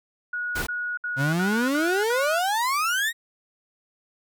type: tone bursts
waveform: sine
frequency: 1455 Hz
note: F#6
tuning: 29 cents flat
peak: -26 dBFS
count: 6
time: 0.33-2.39 s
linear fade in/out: 5 ms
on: 290 ms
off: 64 ms
type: noise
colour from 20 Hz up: pink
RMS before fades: -30 dBFS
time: 0.55-0.67 s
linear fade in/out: 10 ms
type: exponential sweep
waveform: 35% pulse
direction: up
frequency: 129.9 to 1916 Hz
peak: -20 dBFS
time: 1.16-3.13 s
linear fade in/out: 50 ms
effects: none